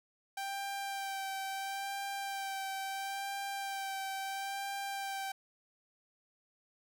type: tone with vibrato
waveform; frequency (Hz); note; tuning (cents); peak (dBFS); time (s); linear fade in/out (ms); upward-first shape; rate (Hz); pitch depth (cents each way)
sawtooth; 784; G5; 0; -33; 0.37-5.32; 5; sine; 0.74; 19
effects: none